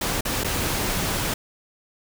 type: noise with dropouts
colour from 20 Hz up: pink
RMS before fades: -25 dBFS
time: 0.01-1.34 s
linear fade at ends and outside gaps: 5 ms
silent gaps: 0.209-0.251 / 0.437-0.444 s
effects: none